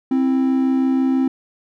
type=tone pair together; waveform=triangle; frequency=263.4 / 329.5 Hz; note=C4 / E4; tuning=+12 / -1 cents; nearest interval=major third; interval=387 cents; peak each=-13 / -22 dBFS; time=0.11-1.28 s; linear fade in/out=5 ms; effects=none